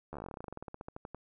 slowing click train, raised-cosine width 1 ms, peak -28 dBFS, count 26, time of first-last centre 0.13-1.146 s, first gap 12 ms, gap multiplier 1.09, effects none

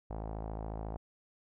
sawtooth tone with low-pass filter, 54.1 Hz, A1, 29 cents flat, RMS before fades -40 dBFS, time 0.1-0.97 s, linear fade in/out 5 ms, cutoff 780 Hz, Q 2.7, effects none

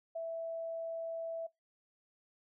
sine tone, 659.3 Hz, E5, in tune, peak -36 dBFS, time 0.15-1.47 s, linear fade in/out 10 ms, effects noise-tail reverb RT60 0.2 s tail -24 dB re dry

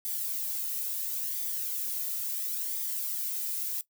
violet noise with flanger, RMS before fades -33 dBFS, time 0.05-3.81 s, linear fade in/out 0 ms, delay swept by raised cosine 0.72 to 1.82 ms, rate 0.73 Hz, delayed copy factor -0.5, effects noise-tail reverb RT60 0.1 s tail -18 dB re dry

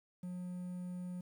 triangle tone with quantisation, 179.7 Hz, F3, 50 cents sharp, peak -38 dBFS, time 0.23-1.21 s, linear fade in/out 5 ms, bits 11, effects none

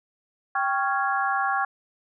harmonic tone with a mistuned harmonic, 277.2 Hz, C#4, in tune, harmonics 3 / 4 / 5 / 6, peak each -26 / -27 / -28 / -29 dBFS, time 0.55-1.65 s, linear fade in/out 5 ms, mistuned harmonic 3, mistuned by -94 cents, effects none

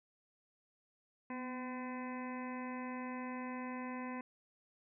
harmonic tone with a mistuned harmonic, 254.7 Hz, C4, 46 cents flat, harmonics 1 / 2 / 3 / 4 / 6 / 7 / 8 / 9 / 10, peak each -42 / -50 / -52 / -47 / -57 / -55 / -53 / -63 / -56 dBFS, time 1.3-4.21 s, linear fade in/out 2 ms, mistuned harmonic 1, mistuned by -37 cents, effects none

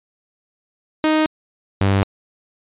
sawtooth tone pair in turn, 311.1 / 97.99 Hz, D#4 / G2, 0 / 0 cents, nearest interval octave + minor sixth, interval 2000 cents, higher first, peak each -10 dBFS, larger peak neither, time 1.04-1.26 / 1.81-2.03 s, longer neither, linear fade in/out 0 ms, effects resampled to 8000 Hz

